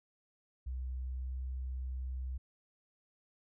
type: tone with pitch glide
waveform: sine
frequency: 63.7 to 64.22 Hz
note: C2 to C2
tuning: -46 to -32 cents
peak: -36 dBFS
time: 0.66-2.38 s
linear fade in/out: 10 ms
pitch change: +14 cents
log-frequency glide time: 0.96-1.37 s
effects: none